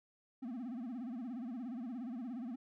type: tone with vibrato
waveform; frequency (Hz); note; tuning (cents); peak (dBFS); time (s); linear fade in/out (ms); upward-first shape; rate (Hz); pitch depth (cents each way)
triangle; 243.3; B3; -26; -38; 0.42-2.56; 10; sine; 17; 170
effects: none